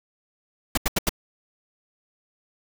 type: noise bursts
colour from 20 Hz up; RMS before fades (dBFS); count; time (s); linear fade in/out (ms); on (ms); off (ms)
pink; -21; 4; 0.75-1.093; 5; 25; 81
effects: none